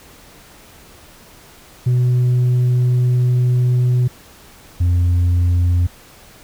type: tone pair in turn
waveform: sine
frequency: 124.3 / 87.89 Hz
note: B2 / F2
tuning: +12 / +12 cents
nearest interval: tritone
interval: 600 cents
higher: first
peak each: -9 dBFS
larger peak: neither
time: 1.86-4.08 / 4.8-5.87 s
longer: first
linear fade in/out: 10 ms
effects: tanh soft clip ceiling -11 dBFS + pink hiss -44 dBFS RMS until 6.43 s